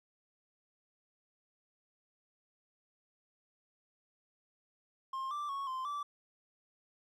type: tone with pitch steps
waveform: triangle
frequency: 1062 / 1175 / 1105 / 1040 / 1162 Hz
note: C6 / D6 / C#6 / C6 / D6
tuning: +25 / +1 / -6 / -11 / -19 cents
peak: -34 dBFS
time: 5.13-6.03 s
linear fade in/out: 5 ms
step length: 180 ms
effects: none

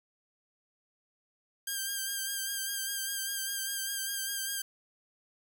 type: tone with vibrato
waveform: 5% pulse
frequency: 1592 Hz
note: G6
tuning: 26 cents sharp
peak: -22 dBFS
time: 1.67-4.62 s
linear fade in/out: 5 ms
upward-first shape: sine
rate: 5 Hz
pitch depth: 32 cents each way
effects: none

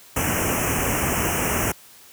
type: band-stop noise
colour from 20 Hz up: pink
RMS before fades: -22 dBFS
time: 0.16-1.72 s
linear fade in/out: 5 ms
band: 3000 to 5600 Hz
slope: 96 dB/octave
effects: white hiss -48 dBFS RMS until 2.12 s + high-pass 60 Hz 12 dB/octave

